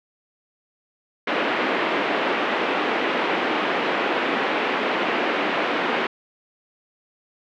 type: band-pass noise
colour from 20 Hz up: pink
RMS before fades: -23 dBFS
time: 1.27-6.07 s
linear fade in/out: 5 ms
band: 270 to 2900 Hz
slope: 24 dB/octave
effects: none